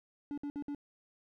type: tone bursts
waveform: triangle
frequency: 288.2 Hz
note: D4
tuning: 33 cents flat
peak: -34 dBFS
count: 4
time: 0.31-0.748 s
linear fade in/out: 0 ms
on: 66 ms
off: 58 ms
effects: none